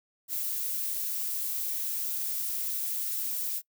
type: noise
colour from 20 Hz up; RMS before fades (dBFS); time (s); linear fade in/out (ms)
violet; -32; 0.28-3.62; 50
effects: noise-tail reverb RT60 0.1 s tail -23 dB re dry